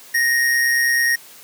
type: tone with amplitude modulation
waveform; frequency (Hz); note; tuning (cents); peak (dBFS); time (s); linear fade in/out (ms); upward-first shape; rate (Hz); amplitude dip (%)
square; 1864.7; A#6; 0; -14; 0.14-1.16; 10; sine; 129; 35
effects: white hiss -43 dBFS RMS until 1.43 s + high-pass 150 Hz 12 dB/octave